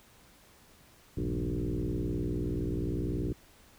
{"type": "tone with frequency modulation", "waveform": "sine", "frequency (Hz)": 111.4, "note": "A2", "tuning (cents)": 22, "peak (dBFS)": -29, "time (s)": [1.17, 3.33], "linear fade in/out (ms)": 5, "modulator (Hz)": 60.5, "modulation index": 4.6, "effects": ["pink hiss -59 dBFS RMS until 3.78 s"]}